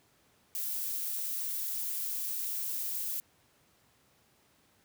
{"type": "noise", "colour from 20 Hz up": "violet", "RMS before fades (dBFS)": -35, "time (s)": [0.55, 3.2], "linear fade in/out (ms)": 0, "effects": ["pink hiss -67 dBFS RMS until 4.84 s", "high-pass 80 Hz 12 dB/octave"]}